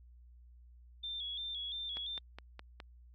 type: tone with vibrato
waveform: sine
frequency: 3465 Hz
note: A7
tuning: 27 cents flat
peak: -38 dBFS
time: 1.03-2.19 s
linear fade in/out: 10 ms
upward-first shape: square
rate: 2.9 Hz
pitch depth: 56 cents each way
type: click train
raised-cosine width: 0.3 ms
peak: -30 dBFS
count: 5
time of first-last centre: 1.97-2.802 s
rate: 4.81 Hz
effects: added 60 Hz sine -55 dBFS peak until 3.14 s + AAC 48 kbps